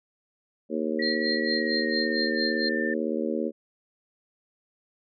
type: harmonic tone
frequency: 77.78 Hz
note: D#2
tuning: in tune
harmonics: 3 / 4 / 5 / 6 / 7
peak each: -30 / -31 / -32 / -33 / -33 dBFS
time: 0.69-3.52 s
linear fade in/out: 50 ms
type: tone with pitch glide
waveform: sine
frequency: 1928 to 1788.5 Hz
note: B6 to A6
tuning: -42 to +28 cents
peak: -29 dBFS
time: 0.99-2.94 s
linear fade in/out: 5 ms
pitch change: -130 cents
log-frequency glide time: 1.43-2.44 s
type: tone with tremolo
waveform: sine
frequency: 4186 Hz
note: C8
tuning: in tune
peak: -26 dBFS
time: 1.02-2.69 s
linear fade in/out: 5 ms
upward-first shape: sine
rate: 4.4 Hz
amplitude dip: 95%
effects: none